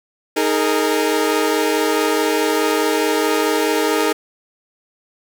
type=chord; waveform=sawtooth; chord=D# suspended fourth; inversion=none; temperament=equal with one note detuned; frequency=311.1 / 415.3 / 460 Hz; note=D#4 / G#4 / A#4; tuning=0 / 0 / -23 cents; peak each=-16 dBFS; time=0.36-4.13 s; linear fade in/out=10 ms; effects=none